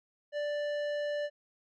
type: tone with tanh clipping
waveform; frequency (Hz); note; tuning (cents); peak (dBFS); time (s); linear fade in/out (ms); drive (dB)
triangle; 587.3; D5; 0; -33; 0.32-1.3; 50; 17
effects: none